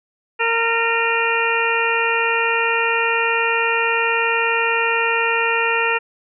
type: harmonic tone with a mistuned harmonic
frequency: 460.1 Hz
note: A#4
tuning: 23 cents flat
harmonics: 1 / 2 / 3 / 4 / 5 / 6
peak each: -23 / -23 / -23 / -23 / -23 / -23 dBFS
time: 0.39-5.99 s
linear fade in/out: 20 ms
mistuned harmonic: 5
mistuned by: +82 cents
effects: none